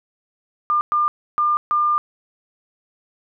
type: tone bursts at uneven times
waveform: sine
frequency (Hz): 1200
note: D6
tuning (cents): +37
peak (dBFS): -15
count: 4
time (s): 0.7-0.81 / 0.92-1.08 / 1.38-1.57 / 1.71-1.98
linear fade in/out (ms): 0
effects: none